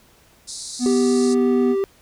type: band-pass noise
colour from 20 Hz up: pink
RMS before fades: -33 dBFS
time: 0.47-1.35 s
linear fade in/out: 20 ms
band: 3900 to 10000 Hz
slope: 96 dB/octave
type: tone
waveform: triangle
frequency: 246.9 Hz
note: B3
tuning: in tune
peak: -15 dBFS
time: 0.79-1.76 s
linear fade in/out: 50 ms
type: tone with vibrato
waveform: triangle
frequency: 392 Hz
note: G4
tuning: in tune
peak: -16 dBFS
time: 0.86-1.84 s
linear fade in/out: 0 ms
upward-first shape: triangle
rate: 8.4 Hz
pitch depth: 8 cents each way
effects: pink hiss -54 dBFS RMS until 2.01 s